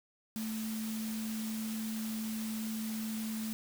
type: tone in noise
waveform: sine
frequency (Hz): 220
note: A3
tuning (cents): 0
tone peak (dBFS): -35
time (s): 0.36-3.53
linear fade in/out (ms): 0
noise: white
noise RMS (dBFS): -45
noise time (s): 0.36-3.53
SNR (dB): +7
effects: none

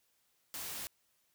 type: noise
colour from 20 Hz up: white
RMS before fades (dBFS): -42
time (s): 0.54-0.87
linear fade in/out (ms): 0
effects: white hiss -75 dBFS RMS until 1.34 s

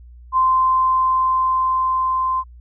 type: tone with level ramp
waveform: sine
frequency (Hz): 1039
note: C6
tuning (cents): -12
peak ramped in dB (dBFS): -12 to -17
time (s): 0.32-2.44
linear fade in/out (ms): 50
effects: added 60 Hz sine -39 dBFS peak until 2.6 s

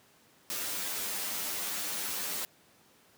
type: noise with comb filter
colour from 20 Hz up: white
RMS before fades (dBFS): -35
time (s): 0.5-2.45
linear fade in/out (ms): 0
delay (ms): 10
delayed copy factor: +0.7
effects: pink hiss -62 dBFS RMS until 3.17 s + high-pass 150 Hz 12 dB/octave

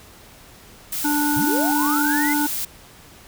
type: noise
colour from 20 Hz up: blue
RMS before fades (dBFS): -26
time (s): 0.92-2.65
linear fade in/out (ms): 5
type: harmonic tone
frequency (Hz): 293.7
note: D4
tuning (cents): 0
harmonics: 1 / 3 / 5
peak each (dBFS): -20 / -25 / -27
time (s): 1.04-2.47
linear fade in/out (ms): 10
type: linear sweep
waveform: sine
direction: up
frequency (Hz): 87.31 to 2100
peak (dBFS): -24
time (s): 1.36-2.34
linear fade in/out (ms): 10
effects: pink hiss -46 dBFS RMS until 3.27 s

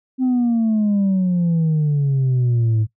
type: exponential sweep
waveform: sine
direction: down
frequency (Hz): 261.6 to 107.1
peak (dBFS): -12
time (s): 0.18-2.87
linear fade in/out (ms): 50
effects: noise-tail reverb RT60 0.1 s tail -17 dB re dry + tanh soft clip ceiling -13 dBFS

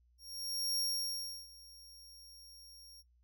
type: tone with ADSR envelope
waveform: sawtooth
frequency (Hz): 5570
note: F8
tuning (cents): -5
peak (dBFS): -29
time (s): 0.18-3.03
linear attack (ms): 600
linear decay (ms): 690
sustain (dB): -22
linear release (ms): 32
effects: noise-tail reverb RT60 0.1 s tail -20 dB re dry + added 60 Hz sine -66 dBFS peak until 3.23 s

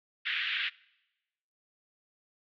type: band-pass noise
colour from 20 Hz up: white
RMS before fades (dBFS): -32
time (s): 0.25-0.7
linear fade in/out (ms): 20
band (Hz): 1500 to 3400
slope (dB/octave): 48
effects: noise-tail reverb RT60 1.0 s tail -24 dB re dry + MP3 96 kbps

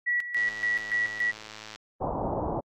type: tone with tremolo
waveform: sine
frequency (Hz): 1938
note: B6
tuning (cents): -33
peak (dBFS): -23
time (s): 0.06-1.32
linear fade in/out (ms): 20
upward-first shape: square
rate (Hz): 3.5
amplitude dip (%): 70
type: click train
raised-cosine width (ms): 0.2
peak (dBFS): -25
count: 151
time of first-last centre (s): 0.37-1.759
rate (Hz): 108
type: low-pass noise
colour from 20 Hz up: white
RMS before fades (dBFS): -30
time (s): 2-2.61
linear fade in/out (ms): 20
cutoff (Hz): 970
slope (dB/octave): 48
effects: AAC 48 kbps

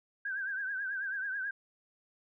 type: tone with vibrato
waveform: sine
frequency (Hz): 1580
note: G6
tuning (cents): +13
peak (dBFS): -33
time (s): 0.25-1.51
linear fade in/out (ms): 5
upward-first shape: triangle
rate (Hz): 9.2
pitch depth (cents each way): 100
effects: none

